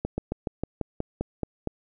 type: slowing click train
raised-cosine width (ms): 2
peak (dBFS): -14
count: 10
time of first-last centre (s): 0.05-1.673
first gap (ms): 130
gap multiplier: 1.08
effects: none